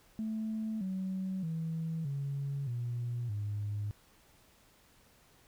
sine tone with pitch steps, 219.3 / 188.72 / 162.4 / 139.76 / 120.27 / 103.5 Hz, A3 / F#3 / E3 / C#3 / B2 / G#2, -6 / +34 / -26 / +15 / -45 / -5 cents, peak -32 dBFS, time 0.19-3.91 s, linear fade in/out 0 ms, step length 620 ms, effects tanh soft clip ceiling -29 dBFS + pink hiss -64 dBFS RMS until 5.47 s

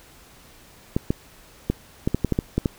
clicks, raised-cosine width 3 ms, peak -7 dBFS, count 10, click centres 0.965 / 1.105 / 1.7 / 2.075 / 2.146 / 2.247 / 2.323 / 2.389 / 2.58 / 2.658 s, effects pink hiss -50 dBFS RMS until 2.78 s

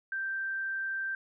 sine tone, 1568 Hz, G6, in tune, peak -31 dBFS, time 0.12-1.15 s, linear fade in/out 2 ms, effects none

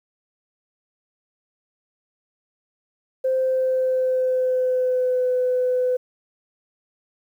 sine tone with pitch glide, 521 to 503.3 Hz, C5 to B4, -7 to +33 cents, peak -17 dBFS, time 3.24-5.97 s, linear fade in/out 10 ms, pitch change -60 cents, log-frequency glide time 3.35-5.3 s, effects tanh soft clip ceiling -13 dBFS + 9-bit

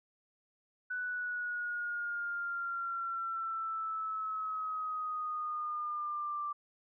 sine exponential sweep, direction down, 1492 to 1174.7 Hz, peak -34 dBFS, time 0.9-6.53 s, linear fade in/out 10 ms, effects none

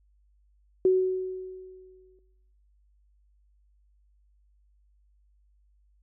sine tone with exponential decay, 372.8 Hz, F#4, 13 cents sharp, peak -16 dBFS, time 0.85-2.19 s, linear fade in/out 2 ms, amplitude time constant 290 ms, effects noise-tail reverb RT60 0.9 s tail -19 dB re dry + added 50 Hz sine -61 dBFS peak until 6.02 s

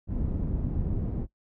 pink low-pass noise, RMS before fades -29 dBFS, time 0.07-1.27 s, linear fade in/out 50 ms, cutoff 230 Hz, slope 12 dB/octave, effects noise-tail reverb RT60 0.1 s tail -18 dB re dry

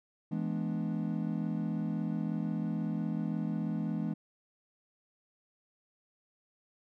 triangle chord, E dominant seventh, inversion none, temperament equal with one note detuned, 164.81 / 210.6 / 246.9 / 293.7 Hz, E3 / G#3 / B3 / D4, 0 / +24 / 0 / 0 cents, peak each -33 / -33 / -37 / -38 dBFS, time 0.31-4.14 s, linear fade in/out 10 ms, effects none

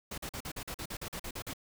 pink noise bursts, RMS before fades -40 dBFS, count 13, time 0.11-1.535 s, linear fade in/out 5 ms, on 69 ms, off 44 ms, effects none

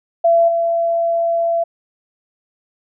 sine tone with level steps, 674 Hz, E5, 38 cents sharp, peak -9 / -14 dBFS, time 0.24-1.64 s, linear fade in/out 10 ms, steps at 0.48 s, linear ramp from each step 5 ms, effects none

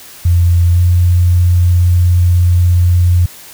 sine tone with pitch glide, 86.6 to 88.32 Hz, F2 to F2, -14 to +20 cents, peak -6 dBFS, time 0.25-3.26 s, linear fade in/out 5 ms, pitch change +34 cents, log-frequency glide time 0.72-0.81 s, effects white hiss -35 dBFS RMS until 3.53 s

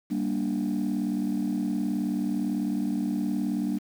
sine chord, G minor, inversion none, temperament just, 196 / 235.2 / 294 Hz, G3 / Bb3 / D4, 0 / +16 / +2 cents, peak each -28 dBFS, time 0.1-3.79 s, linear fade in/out 20 ms, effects tanh soft clip ceiling -20 dBFS + 8-bit

